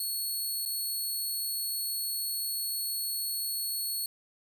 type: tone with dropouts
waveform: 10% pulse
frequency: 4361 Hz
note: C#8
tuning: 29 cents flat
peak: -24 dBFS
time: 0-4.06 s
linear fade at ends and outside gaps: 2 ms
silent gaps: 0.653-0.659 s
effects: none